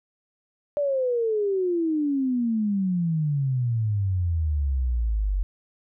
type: exponential sweep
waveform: sine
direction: down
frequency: 590 to 45.84 Hz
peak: -21 dBFS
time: 0.77-5.43 s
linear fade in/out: 0 ms
effects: none